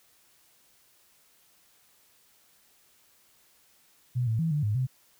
sine tone with pitch steps, 123.7 / 112 / 163.4 / 148.4 / 104.8 / 129 Hz, B2 / A2 / E3 / D3 / G#2 / C3, +3 / +31 / -15 / +18 / +16 / -24 cents, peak -24 dBFS, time 4.15-4.87 s, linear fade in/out 20 ms, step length 120 ms, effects white hiss -63 dBFS RMS until 5.19 s

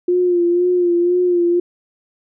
sine tone with vibrato, 352.8 Hz, F4, 18 cents sharp, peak -12 dBFS, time 0.08-1.6 s, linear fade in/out 5 ms, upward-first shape sine, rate 2 Hz, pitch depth 39 cents each way, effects none

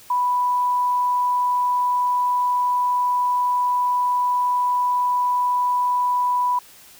sine tone, 987.8 Hz, B5, in tune, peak -17 dBFS, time 0.1-6.59 s, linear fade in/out 5 ms, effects white hiss -47 dBFS RMS until 6.99 s

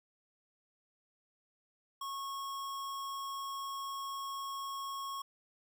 square tone, 1096 Hz, C#6, 20 cents flat, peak -39 dBFS, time 2.01-5.22 s, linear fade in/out 5 ms, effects none

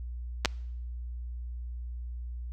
clicks, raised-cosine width 0.2 ms, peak -7 dBFS, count 2, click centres 0.449 / 0.457 s, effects noise-tail reverb RT60 0.8 s tail -26 dB re dry + added 60 Hz sine -35 dBFS peak until 2.52 s

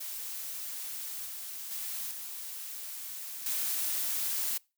blue noise with level steps, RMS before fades -39 / -41 / -37 / -41 / -32 dBFS, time 0-4.58 s, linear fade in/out 10 ms, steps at 1.26 / 1.71 / 2.11 / 3.46 s, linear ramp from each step 2 ms, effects noise-tail reverb RT60 0.3 s tail -25 dB re dry

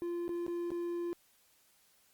triangle tone with dropouts, 345.8 Hz, F4, 17 cents flat, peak -32 dBFS, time 0.02-1.13 s, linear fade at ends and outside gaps 0 ms, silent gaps 0.28-0.292 / 0.465-0.48 / 0.705-0.717 s, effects white hiss -68 dBFS RMS until 2.13 s + Opus 32 kbps

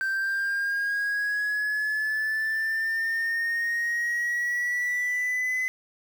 triangle linear sweep, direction up, 1560 to 2026 Hz, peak -22 dBFS, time 0.01-5.68 s, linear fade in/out 0 ms, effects tanh soft clip ceiling -18 dBFS + 8-bit

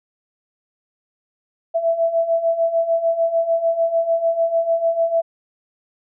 sine beating tone pair, 660 / 666.7 Hz, E5 / E5, +2 / +19 cents, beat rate 6.7 Hz, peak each -22 / -17 dBFS, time 1.74-5.22 s, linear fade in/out 20 ms, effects none

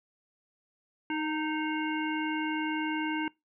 harmonic tone with a mistuned harmonic, 310.3 Hz, D#4, 5 cents flat, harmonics 1 / 3 / 5 / 7 / 9, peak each -31 / -36 / -38 / -39 / -41 dBFS, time 1.1-3.28 s, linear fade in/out 2 ms, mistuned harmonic 3, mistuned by -21 cents, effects noise-tail reverb RT60 0.2 s tail -23 dB re dry

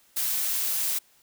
blue noise, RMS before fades -27 dBFS, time 0.16-0.99 s, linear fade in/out 10 ms, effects white hiss -61 dBFS RMS until 1.22 s

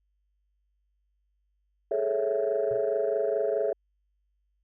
sine chord, A major seventh, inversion third, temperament equal, 415.3 / 440 / 554.4 / 659.3 Hz, G#4 / A4 / C#5 / E5, 0 / 0 / 0 / 0 cents, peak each -29 dBFS, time 1.91-3.73 s, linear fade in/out 5 ms
sine tone with exponential decay, 120.4 Hz, B2, 44 cents flat, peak -38 dBFS, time 2.71-2.89 s, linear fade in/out 0 ms, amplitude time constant 39 ms
effects tanh soft clip ceiling -17 dBFS + added 50 Hz sine -70 dBFS peak until 4.63 s

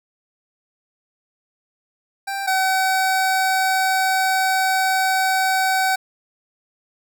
25% pulse tone pair in turn, 786 / 759.7 Hz, G5 / F#5, +4 / +46 cents, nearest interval minor second, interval 58 cents, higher first, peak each -20 / -13 dBFS, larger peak second, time 2.27-2.47 / 2.47-5.96 s, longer second, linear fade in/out 10 ms, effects none

